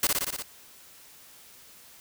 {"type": "noise with echo", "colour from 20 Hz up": "white", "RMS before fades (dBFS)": -23, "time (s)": [0.03, 0.07], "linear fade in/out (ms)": 2, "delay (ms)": 59, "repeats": 6, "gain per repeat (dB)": -2, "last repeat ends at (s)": 0.424, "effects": ["white hiss -52 dBFS RMS until 2 s"]}